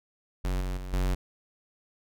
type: tone with level steps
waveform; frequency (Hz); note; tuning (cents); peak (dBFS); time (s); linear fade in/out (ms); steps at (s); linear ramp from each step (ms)
square; 46.09; F#1; -6; -27 / -30 / -36 / -25; 0.44-1.15; 10; 0.61 / 0.77 / 0.93; 2
effects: none